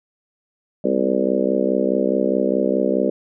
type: harmonic tone with a mistuned harmonic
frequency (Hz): 64.8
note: C2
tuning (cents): -16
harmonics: 3 / 4 / 5 / 6 / 7 / 8 / 9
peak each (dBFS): -24 / -24 / -24 / -24 / -24 / -24 / -24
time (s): 0.84-3.1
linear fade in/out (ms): 5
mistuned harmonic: 3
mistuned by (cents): +57
effects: none